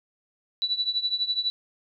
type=tone with tremolo; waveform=sine; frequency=3951 Hz; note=B7; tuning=in tune; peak=-20 dBFS; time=0.62-1.5 s; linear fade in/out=0 ms; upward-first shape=triangle; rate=12 Hz; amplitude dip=90%; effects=none